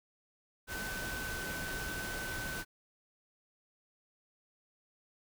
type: tone in noise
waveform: sine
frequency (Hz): 1520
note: F#6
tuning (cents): +46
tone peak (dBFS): -40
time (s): 0.67-2.65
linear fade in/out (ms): 50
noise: pink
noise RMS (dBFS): -41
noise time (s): 0.67-2.65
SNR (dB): -2
effects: none